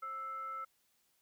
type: tone with frequency modulation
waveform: sine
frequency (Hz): 1318.5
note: E6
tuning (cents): 0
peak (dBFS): -39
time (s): 0.02-0.65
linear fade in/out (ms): 10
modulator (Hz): 784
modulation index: 0.28
effects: white hiss -75 dBFS RMS until 1.21 s